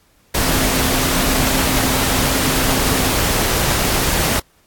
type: tone in noise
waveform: sine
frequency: 261.6 Hz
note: C4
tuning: in tune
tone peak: -23 dBFS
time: 0.41-3.14 s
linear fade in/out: 10 ms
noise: pink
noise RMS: -17 dBFS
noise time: 0.34-4.4 s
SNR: -9 dB
effects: pink hiss -56 dBFS RMS until 4.66 s + AAC 64 kbps